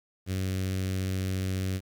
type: tone with notch filter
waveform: sawtooth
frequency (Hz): 94.4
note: F#2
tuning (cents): +35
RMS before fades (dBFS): -30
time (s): 0.26-1.81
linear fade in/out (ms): 50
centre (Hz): 910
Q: 0.61
effects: 10-bit